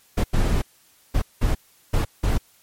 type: noise bursts at uneven times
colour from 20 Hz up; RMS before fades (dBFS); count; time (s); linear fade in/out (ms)
brown; -19; 6; 0.17-0.24 / 0.33-0.62 / 1.14-1.22 / 1.41-1.55 / 1.93-2.05 / 2.23-2.38; 10
effects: white hiss -57 dBFS RMS until 2.62 s + MP3 64 kbps